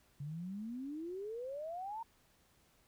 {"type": "exponential sweep", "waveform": "sine", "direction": "up", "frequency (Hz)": [138.59, 933], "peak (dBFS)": -40, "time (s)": [0.2, 2.03], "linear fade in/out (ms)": 5, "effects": ["pink hiss -70 dBFS RMS until 2.87 s"]}